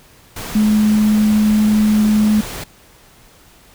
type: tone in noise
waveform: sine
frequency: 212.9 Hz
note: G#3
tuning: 43 cents sharp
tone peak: -10 dBFS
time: 0.55-2.41 s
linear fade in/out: 5 ms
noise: pink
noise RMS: -28 dBFS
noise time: 0.36-2.64 s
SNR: +15 dB
effects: pink hiss -47 dBFS RMS until 3.74 s